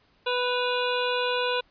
harmonic tone with a mistuned harmonic, 494.5 Hz, B4, 2 cents sharp, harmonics 1 / 2 / 3 / 5 / 6 / 7 / 8, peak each -27 / -30 / -32 / -34 / -35 / -35 / -36 dBFS, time 0.26-1.61 s, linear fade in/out 10 ms, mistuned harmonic 6, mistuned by -79 cents, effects pink hiss -63 dBFS RMS until 1.7 s + resampled to 11025 Hz

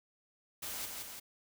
white noise with echo, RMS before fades -41 dBFS, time 0.62-0.86 s, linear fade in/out 10 ms, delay 170 ms, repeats 2, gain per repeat -3 dB, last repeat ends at 1.2 s, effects none

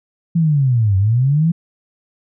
sine linear two-way sweep, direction down then up, 171.2 to 93.2 to 171.2 Hz, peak -11 dBFS, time 0.35-1.52 s, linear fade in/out 10 ms, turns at 0.97 s, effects none

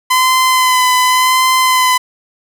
sawtooth tone with vibrato, 1019 Hz, C6, 46 cents flat, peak -5 dBFS, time 0.1-1.98 s, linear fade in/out 10 ms, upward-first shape sine, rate 0.89 Hz, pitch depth 22 cents each way, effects none

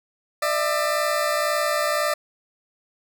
20% pulse tone pair together, 597.4 / 659.3 Hz, D5 / E5, +29 / 0 cents, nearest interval major second, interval 171 cents, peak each -17 / -21 dBFS, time 0.42-2.14 s, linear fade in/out 5 ms, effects none

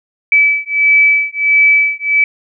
sine beating tone pair, 2300 / 2301.5 Hz, D7 / D7, -37 / -36 cents, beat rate 1.5 Hz, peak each -11 dBFS, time 0.32-2.24 s, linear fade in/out 2 ms, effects none

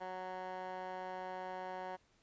15% pulse tone with band-pass filter, 185 Hz, F#3, in tune, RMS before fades -44 dBFS, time 0-1.97 s, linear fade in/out 20 ms, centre 970 Hz, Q 2, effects pink hiss -72 dBFS RMS until 2.22 s + resampled to 16000 Hz

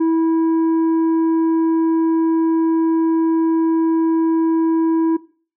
sine tone with tanh clipping, 326 Hz, E4, 19 cents flat, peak -14 dBFS, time 0-5.17 s, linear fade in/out 10 ms, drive 5 dB, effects noise-tail reverb RT60 0.4 s tail -18 dB re dry

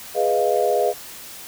sine chord, F half-diminished seventh, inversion first, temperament equal, 415.3 / 493.9 / 622.3 / 698.5 Hz, Ab4 / Cb5 / Eb5 / F5, 0 / 0 / 0 / 0 cents, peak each -22 dBFS, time 0.14-0.94 s, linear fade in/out 50 ms, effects white hiss -38 dBFS RMS until 1.47 s

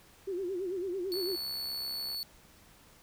sine tone with vibrato, 370 Hz, F#4, in tune, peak -32 dBFS, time 0.27-1.36 s, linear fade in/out 10 ms, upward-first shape sine, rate 9 Hz, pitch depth 120 cents each way
45% pulse tone, 4435 Hz, C#8, in tune, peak -34 dBFS, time 1.12-2.23 s, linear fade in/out 0 ms
click train, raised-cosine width 0.5 ms, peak -37 dBFS, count 69, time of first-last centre 1.14-2.146 s, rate 67.6 Hz
effects pink hiss -59 dBFS RMS until 3.02 s

